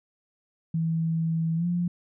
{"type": "tone with pitch glide", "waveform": "sine", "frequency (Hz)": [163.2, 174.91], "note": ["E3", "F3"], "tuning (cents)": [-17, 3], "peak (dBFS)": -23, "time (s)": [0.74, 1.88], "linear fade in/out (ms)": 5, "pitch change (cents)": 120, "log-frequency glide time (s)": [1.56, 1.66], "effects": []}